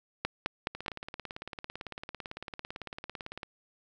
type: two click trains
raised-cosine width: 0.3 ms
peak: -23 / -13 dBFS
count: 49 / 4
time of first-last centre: 0.75-3.432 / 0.25-0.882 s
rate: 17.9 / 4.75 Hz
effects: none